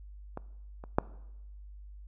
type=clicks; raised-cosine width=1 ms; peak=-23 / -30 / -9 dBFS; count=3; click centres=0.374 / 0.839 / 0.985 s; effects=noise-tail reverb RT60 0.9 s tail -20 dB re dry + added 50 Hz sine -45 dBFS peak until 2.07 s